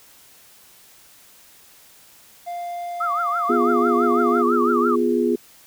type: tone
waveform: triangle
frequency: 698.5 Hz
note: F5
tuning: in tune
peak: -25 dBFS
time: 2.46-4.43 s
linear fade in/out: 20 ms
type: tone with vibrato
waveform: sine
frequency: 1244.5 Hz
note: D#6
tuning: in tune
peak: -20 dBFS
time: 3-4.96 s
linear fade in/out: 10 ms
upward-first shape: triangle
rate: 6 Hz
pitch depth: 210 cents each way
type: chord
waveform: sine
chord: F diminished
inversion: second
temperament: equal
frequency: 246.9 / 349.2 / 415.3 Hz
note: Cb4 / F4 / Ab4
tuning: 0 / 0 / 0 cents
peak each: -21 dBFS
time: 3.49-5.36 s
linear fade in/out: 10 ms
effects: white hiss -50 dBFS RMS until 5.66 s